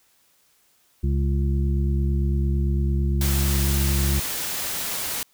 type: harmonic tone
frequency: 68.9 Hz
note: C#2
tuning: 10 cents flat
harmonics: 1 / 2 / 3 / 5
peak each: -20 / -26 / -30 / -34 dBFS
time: 1.03-4.2 s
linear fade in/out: 10 ms
type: noise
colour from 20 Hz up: white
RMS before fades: -28 dBFS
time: 3.21-5.23 s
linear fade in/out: 2 ms
effects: white hiss -62 dBFS RMS until 5.33 s